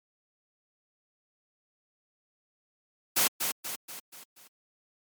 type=noise with echo; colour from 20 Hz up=white; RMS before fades=-24 dBFS; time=3.16-3.28 s; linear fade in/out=10 ms; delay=240 ms; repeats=5; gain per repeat=-6 dB; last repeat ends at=4.48 s; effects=high-pass 150 Hz 12 dB/octave + MP3 96 kbps